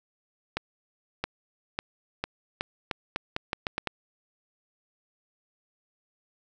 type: accelerating click train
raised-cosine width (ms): 0.3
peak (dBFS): -12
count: 12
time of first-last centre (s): 0.57-3.873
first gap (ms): 670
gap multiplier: 0.82
effects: none